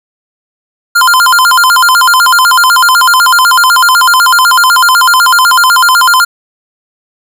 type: tone with vibrato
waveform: square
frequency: 1200 Hz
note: D6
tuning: 37 cents sharp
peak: -4 dBFS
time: 0.95-6.25 s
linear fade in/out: 10 ms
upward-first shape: square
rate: 8 Hz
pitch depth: 270 cents each way
effects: none